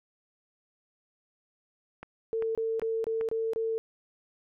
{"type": "click train", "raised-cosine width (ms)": 0.5, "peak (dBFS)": -26, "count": 4, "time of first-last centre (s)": [2.03, 3.211], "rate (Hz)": 2.54}
{"type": "tone bursts", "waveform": "sine", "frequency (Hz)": 449.2, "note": "A4", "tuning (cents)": 36, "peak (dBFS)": -27, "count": 6, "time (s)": [2.33, 3.78], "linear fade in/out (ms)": 0, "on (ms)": 220, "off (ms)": 26}
{"effects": []}